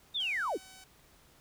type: linear sweep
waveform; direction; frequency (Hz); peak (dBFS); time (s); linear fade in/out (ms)
sine; down; 3729 to 220; -30; 0.14-0.58; 20
type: tone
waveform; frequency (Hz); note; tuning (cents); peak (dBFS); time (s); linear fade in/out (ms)
5% pulse; 756; F#5; +37; -40; 0.2-0.84; 2
effects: pink hiss -62 dBFS RMS until 1.4 s